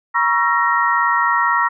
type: tone cluster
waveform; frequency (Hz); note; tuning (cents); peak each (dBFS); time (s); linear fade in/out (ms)
sine; 952 / 1110 / 1348 / 1872; A#5 / C#6 / E6 / A#6; +36 / +2 / +38 / +7; -19; 0.14-1.69; 20
effects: none